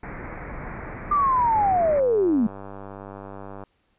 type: low-pass noise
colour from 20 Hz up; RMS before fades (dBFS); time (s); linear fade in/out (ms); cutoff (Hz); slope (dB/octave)
pink; -35; 0.03-2; 5; 2300; 96
type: linear sweep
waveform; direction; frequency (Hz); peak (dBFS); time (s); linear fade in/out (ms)
sine; down; 1200 to 204.1; -17; 1.11-2.47; 5
type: click train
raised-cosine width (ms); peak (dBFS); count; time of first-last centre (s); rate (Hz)
1; -24; 206; 1.56-3.637; 98.7
effects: pink hiss -68 dBFS RMS until 3.98 s + resampled to 8000 Hz